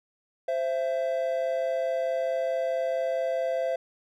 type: tone pair together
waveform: triangle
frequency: 523 / 667.6 Hz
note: C5 / E5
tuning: -1 / +22 cents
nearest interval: major third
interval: 423 cents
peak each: -26 dBFS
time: 0.48-3.76 s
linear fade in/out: 5 ms
effects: none